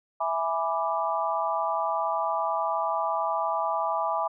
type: chord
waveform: sine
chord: E dominant seventh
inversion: none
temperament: equal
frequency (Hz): 659.3 / 830.6 / 987.8 / 1174.7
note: E5 / G#5 / B5 / D6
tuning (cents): 0 / 0 / 0 / 0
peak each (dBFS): -30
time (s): 0.2-4.28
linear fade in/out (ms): 10
effects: none